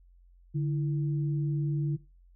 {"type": "tone pair together", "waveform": "sine", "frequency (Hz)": [146.83, 329.6], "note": ["D3", "E4"], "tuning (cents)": [0, 0], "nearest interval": "octave + major second", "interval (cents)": 1400, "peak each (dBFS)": [-26, -38], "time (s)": [0.54, 1.97], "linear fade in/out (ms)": 20, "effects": ["noise-tail reverb RT60 0.3 s tail -19 dB re dry", "added 44 Hz sine -55 dBFS peak until 2.35 s"]}